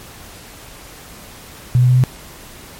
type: tone with pitch steps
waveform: sine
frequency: 124 / 125.15 / 126.31 / 127.49 Hz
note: B2 / B2 / B2 / C3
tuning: +7 / +23 / +39 / -45 cents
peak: -8 dBFS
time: 1.75-2.038 s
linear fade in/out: 0 ms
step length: 72 ms
effects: pink hiss -38 dBFS RMS until 2.79 s + MP3 64 kbps